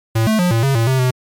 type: tone with pitch steps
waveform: square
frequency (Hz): 112.6 / 218.2 / 178.3 / 114.2 / 136.8 / 114.4 / 131.4 / 127.4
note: A2 / A3 / F3 / A#2 / C#3 / A#2 / C3 / C3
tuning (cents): +40 / -14 / +36 / -35 / -23 / -32 / +8 / -46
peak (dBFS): -13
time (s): 0.15-1.11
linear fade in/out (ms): 10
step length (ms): 120
effects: MP3 96 kbps